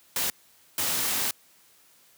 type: noise bursts at uneven times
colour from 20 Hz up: white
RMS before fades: -27 dBFS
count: 2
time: 0.16-0.3 / 0.78-1.31 s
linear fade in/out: 2 ms
effects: white hiss -59 dBFS RMS until 2.17 s + high-pass 80 Hz 12 dB/octave